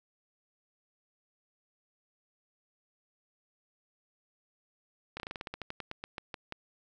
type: slowing click train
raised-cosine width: 0.3 ms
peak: -22 dBFS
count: 17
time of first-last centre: 5.17-6.523 s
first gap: 29 ms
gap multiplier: 1.13
effects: none